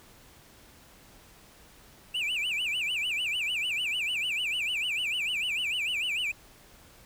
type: tone with vibrato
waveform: triangle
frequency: 2637 Hz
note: E7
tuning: in tune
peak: -26 dBFS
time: 2.14-6.32 s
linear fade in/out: 10 ms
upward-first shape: sine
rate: 6.7 Hz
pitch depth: 230 cents each way
effects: pink hiss -55 dBFS RMS until 7.05 s